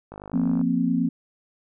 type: click train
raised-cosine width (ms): 1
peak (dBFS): -24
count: 26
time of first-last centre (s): 0.12-0.613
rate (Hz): 50.7
type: chord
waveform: sine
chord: F suspended fourth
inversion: none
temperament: just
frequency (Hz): 174.61 / 232.8 / 261.9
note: F3 / Bb3 / C4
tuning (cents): 0 / -2 / +2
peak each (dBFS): -25 / -24 / -23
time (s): 0.33-1.09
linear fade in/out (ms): 10
effects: none